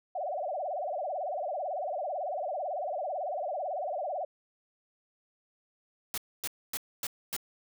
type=tone with vibrato; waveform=sine; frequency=659.3 Hz; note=E5; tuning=in tune; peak=-31 dBFS; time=0.15-4.25 s; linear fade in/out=5 ms; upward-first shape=sine; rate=18 Hz; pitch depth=250 cents each way
type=noise bursts; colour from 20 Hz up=white; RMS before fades=-34 dBFS; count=5; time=6.14-7.365 s; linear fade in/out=0 ms; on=37 ms; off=260 ms
effects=none